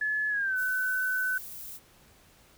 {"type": "tone with pitch glide", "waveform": "sine", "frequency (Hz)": [1714, 1509.5], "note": ["A6", "F#6"], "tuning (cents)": [-46, 34], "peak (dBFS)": -26, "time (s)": [0.01, 1.38], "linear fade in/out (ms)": 5, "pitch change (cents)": -220, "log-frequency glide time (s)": [0.29, 0.56]}
{"type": "noise", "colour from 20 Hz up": "violet", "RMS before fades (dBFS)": -42, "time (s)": [0.55, 1.8], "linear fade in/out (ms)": 50}
{"effects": ["pink hiss -59 dBFS RMS until 2.57 s"]}